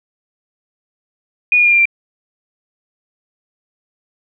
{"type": "tone with pitch steps", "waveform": "sine", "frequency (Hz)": [2458, 2434, 2410, 2387, 2363], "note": ["D#7", "D#7", "D7", "D7", "D7"], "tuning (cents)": [-22, -39, 44, 28, 10], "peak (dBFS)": -8, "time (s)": [1.52, 1.855], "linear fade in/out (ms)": 2, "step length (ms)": 67, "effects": []}